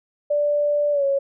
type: tone with pitch glide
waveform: sine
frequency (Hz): 586 to 553.1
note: D5 to C#5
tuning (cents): -4 to -4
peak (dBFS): -17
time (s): 0.3-1.19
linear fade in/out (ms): 10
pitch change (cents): -100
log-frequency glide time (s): 0.92-1.04
effects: none